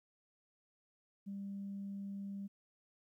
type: tone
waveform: sine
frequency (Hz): 198.4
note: G3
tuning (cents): +21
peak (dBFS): -40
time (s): 1.26-2.48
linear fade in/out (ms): 20
effects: tanh soft clip ceiling -36 dBFS + 13-bit